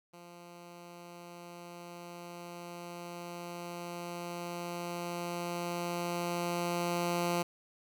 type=tone with level ramp; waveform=10% pulse; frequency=173.6 Hz; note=F3; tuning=10 cents flat; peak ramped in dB=-42 to -21 dBFS; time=0.13-7.43 s; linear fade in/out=10 ms; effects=none